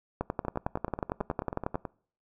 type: two click trains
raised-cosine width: 1 ms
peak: -15 / -20 dBFS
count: 18 / 14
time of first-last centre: 0.21-1.755 / 0.45-1.852 s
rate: 11 / 9.27 Hz
effects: noise-tail reverb RT60 0.5 s tail -24 dB re dry